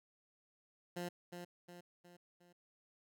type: tone with echo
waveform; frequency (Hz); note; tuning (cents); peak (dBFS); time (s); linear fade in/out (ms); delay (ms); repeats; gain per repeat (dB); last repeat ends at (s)
15% pulse; 175.7; F3; +11; -34; 0.96-1.09; 10; 360; 4; -6; 2.53
effects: none